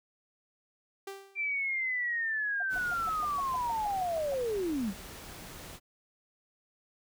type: tone with exponential decay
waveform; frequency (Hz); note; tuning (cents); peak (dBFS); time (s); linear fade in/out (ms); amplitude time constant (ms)
sawtooth; 392.1; G4; 0; -33; 1.07-1.53; 5; 100
type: linear sweep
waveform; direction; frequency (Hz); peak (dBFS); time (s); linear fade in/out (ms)
sine; down; 2366 to 174.61; -29; 1.35-4.94; 50
type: tone bursts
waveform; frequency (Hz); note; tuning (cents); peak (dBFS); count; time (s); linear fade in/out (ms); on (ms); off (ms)
sine; 720; F#5; -47; -38; 12; 2.6-4.342; 5; 26; 130
type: noise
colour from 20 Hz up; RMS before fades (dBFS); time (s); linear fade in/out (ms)
pink; -46; 2.69-5.8; 50
effects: none